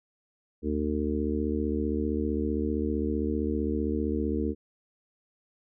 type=harmonic tone; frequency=75.4 Hz; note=D2; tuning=46 cents sharp; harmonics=1 / 3 / 4 / 5 / 6; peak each=-32 / -31 / -31 / -34 / -34 dBFS; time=0.62-4.55 s; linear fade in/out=50 ms; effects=none